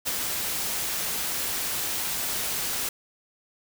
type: noise with ADSR envelope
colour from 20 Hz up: white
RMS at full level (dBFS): -26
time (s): 0.05-2.89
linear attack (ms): 28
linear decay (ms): 34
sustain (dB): -3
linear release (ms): 3
effects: none